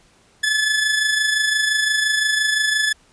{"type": "tone with amplitude modulation", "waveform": "sawtooth", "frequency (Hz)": 1725, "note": "A6", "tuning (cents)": -35, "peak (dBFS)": -11, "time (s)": [0.43, 2.93], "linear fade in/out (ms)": 10, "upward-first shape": "sine", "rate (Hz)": 25.8, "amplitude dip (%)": 45, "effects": ["pink hiss -55 dBFS RMS until 3.12 s", "resampled to 22050 Hz"]}